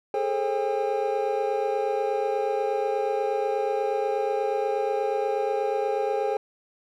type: tone cluster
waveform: triangle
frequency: 414.1 / 442.4 / 534 / 804 Hz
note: G#4 / A4 / C5 / G5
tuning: -5 / +9 / +35 / +44 cents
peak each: -27 dBFS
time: 0.14-6.37 s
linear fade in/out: 2 ms
effects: none